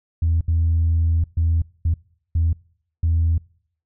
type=tone bursts at uneven times; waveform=sine; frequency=82.41 Hz; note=E2; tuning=in tune; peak=-14 dBFS; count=6; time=0.22-0.41 / 0.48-1.24 / 1.37-1.62 / 1.85-1.94 / 2.35-2.53 / 3.03-3.38 s; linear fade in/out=5 ms; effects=noise-tail reverb RT60 0.6 s tail -25 dB re dry + tanh soft clip ceiling -12 dBFS